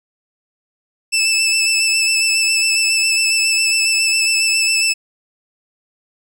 20% pulse tone with vibrato, 2637 Hz, E7, in tune, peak -8 dBFS, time 1.12-4.94 s, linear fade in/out 20 ms, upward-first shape sine, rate 7.3 Hz, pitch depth 20 cents each way, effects none

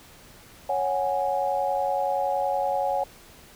sine chord, C# suspended fourth, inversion none, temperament equal, 554.4 / 740 / 830.6 Hz, C#5 / F#5 / G#5, 0 / 0 / 0 cents, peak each -27 dBFS, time 0.69-3.04 s, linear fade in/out 5 ms, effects pink hiss -50 dBFS RMS until 3.55 s

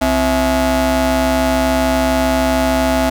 30% pulse ring-modulated tone, 197.4 Hz, G3, 12 cents sharp, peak -7 dBFS, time 0.01-3.1 s, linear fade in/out 10 ms, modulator 457 Hz, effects none

